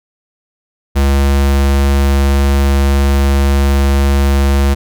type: tone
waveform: square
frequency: 69.3 Hz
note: C#2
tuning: in tune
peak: -9 dBFS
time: 0.95-4.75 s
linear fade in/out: 20 ms
effects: none